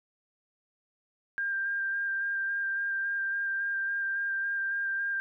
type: tone with vibrato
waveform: sine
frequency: 1593 Hz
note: G6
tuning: 27 cents sharp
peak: -28 dBFS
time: 1.38-5.2 s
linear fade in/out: 0 ms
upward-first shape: square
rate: 3.6 Hz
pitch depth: 12 cents each way
effects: none